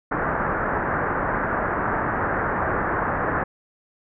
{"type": "low-pass noise", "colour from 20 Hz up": "white", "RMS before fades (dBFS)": -24, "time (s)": [0.11, 3.44], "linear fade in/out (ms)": 10, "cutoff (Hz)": 1700, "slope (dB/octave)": 48, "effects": []}